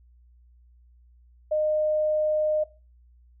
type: tone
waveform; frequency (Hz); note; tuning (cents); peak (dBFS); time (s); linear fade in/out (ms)
sine; 613; D#5; -26; -21; 1.51-2.64; 10
effects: noise-tail reverb RT60 0.3 s tail -17 dB re dry + added 60 Hz sine -53 dBFS peak until 3.4 s